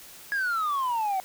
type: exponential sweep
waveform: sine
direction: down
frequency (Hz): 1681 to 740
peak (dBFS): -22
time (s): 0.32-1.2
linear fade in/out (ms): 0
effects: tanh soft clip ceiling -23 dBFS + white hiss -47 dBFS RMS until 1.24 s